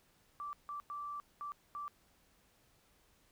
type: tone bursts at uneven times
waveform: sine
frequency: 1167 Hz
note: D6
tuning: 11 cents flat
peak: -40 dBFS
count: 5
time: 0.4-0.53 / 0.69-0.8 / 0.9-1.2 / 1.41-1.52 / 1.75-1.88 s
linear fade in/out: 0 ms
effects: pink hiss -70 dBFS RMS until 3.31 s